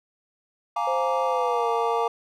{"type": "chord", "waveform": "triangle", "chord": "Bb dominant seventh", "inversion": "second", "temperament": "just", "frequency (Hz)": [699.2, 839.1, 932.3, 1165.4], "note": ["F5", "Ab5", "Bb5", "D6"], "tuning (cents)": [2, 18, 0, -14], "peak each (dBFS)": -27, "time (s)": [0.76, 2.08], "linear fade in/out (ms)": 5}
{"type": "tone with pitch glide", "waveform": "sine", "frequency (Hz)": [523.3, 463.5], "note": ["C5", "A#4"], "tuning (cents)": [0, -10], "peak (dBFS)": -25, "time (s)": [0.87, 2.08], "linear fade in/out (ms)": 5, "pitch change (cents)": -210, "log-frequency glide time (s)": [1.25, 1.69]}
{"effects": []}